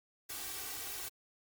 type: noise with comb filter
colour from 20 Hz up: white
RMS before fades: -42 dBFS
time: 0.29-1.09 s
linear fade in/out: 10 ms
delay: 2.6 ms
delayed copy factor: +0.9
effects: Opus 48 kbps